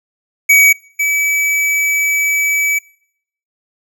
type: tone pair in turn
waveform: square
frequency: 2267 / 2292 Hz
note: C#7 / D7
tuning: +38 / -43 cents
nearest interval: unison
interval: 19 cents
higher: second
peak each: -6 / -13 dBFS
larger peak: first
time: 0.49-0.73 / 0.99-2.79 s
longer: second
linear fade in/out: 10 ms
effects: noise-tail reverb RT60 0.7 s tail -24 dB re dry